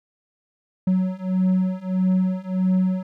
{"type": "beating tone pair", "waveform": "triangle", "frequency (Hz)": [185, 186.6], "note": ["F#3", "F#3"], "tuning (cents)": [0, 15], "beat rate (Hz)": 1.6, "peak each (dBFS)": [-20, -19], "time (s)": [0.87, 3.03], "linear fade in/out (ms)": 5, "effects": []}